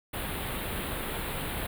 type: band-stop noise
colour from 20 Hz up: pink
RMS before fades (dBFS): -34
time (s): 0.13-1.67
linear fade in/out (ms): 10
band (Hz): 3900 to 9000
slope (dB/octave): 48
effects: none